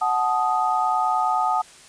sine chord, D# diminished, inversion first, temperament equal with one note detuned, 740 / 869.4 / 1244.5 Hz, F#5 / A5 / D#6, 0 / -21 / 0 cents, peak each -23 dBFS, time 0.01-1.62 s, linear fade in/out 10 ms, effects white hiss -47 dBFS RMS until 1.88 s + resampled to 22050 Hz

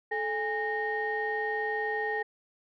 sine tone cluster, 433.9 / 819 / 1852 Hz, A4 / G#5 / A#6, -24 / -24 / -12 cents, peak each -32 / -33 / -31 dBFS, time 0.11-2.23 s, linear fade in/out 10 ms, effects tanh soft clip ceiling -21 dBFS

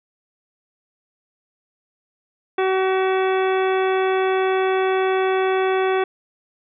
harmonic tone, 378.5 Hz, F#4, 39 cents sharp, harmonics 1 / 2 / 3 / 4 / 5 / 6 / 7 / 9, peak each -18 / -24 / -28 / -30 / -32 / -34 / -35 / -37 dBFS, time 2.58-6.04 s, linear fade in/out 5 ms, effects none

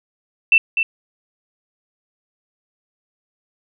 sine tone with echo, 2673 Hz, E7, 23 cents sharp, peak -8 dBFS, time 0.52-0.58 s, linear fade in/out 2 ms, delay 250 ms, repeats 1, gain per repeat -7 dB, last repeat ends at 0.83 s, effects none

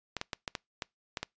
clicks, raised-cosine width 0.2 ms, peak -16 dBFS, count 8, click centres 0.167 / 0.214 / 0.332 / 0.478 / 0.552 / 0.822 / 1.172 / 1.23 s, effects noise-tail reverb RT60 0.2 s tail -26 dB re dry + resampled to 16000 Hz

